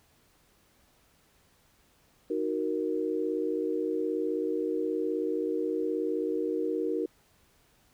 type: chord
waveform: sine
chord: D# minor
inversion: none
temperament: equal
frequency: 311.1 / 370 / 466.2 Hz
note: D#4 / F#4 / A#4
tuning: 0 / 0 / 0 cents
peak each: -32 / -32 / -31 dBFS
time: 2.3-7.06 s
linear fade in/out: 5 ms
effects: pink hiss -65 dBFS RMS until 7.93 s